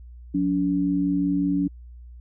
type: tone pair together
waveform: sine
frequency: 180 / 285.4 Hz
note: F#3 / D4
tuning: -47 / -49 cents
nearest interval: minor sixth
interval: 798 cents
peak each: -25 / -21 dBFS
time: 0.34-1.68 s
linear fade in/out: 10 ms
effects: added 60 Hz sine -40 dBFS peak until 2.2 s